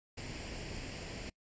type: noise with comb filter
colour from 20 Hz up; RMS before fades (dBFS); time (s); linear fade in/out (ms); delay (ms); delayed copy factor
pink; -43; 0.17-1.3; 10; 0.4; +0.55
effects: noise-tail reverb RT60 0.1 s tail -25 dB re dry + resampled to 16000 Hz